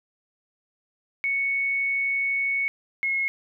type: tone pair in turn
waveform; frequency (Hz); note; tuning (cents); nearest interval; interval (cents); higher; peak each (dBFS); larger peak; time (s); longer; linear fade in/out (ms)
sine; 2217 / 2169; C#7 / C#7; 0 / -38; unison; 38; first; -22; neither; 1.24-2.68 / 3.03-3.28; first; 0
effects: none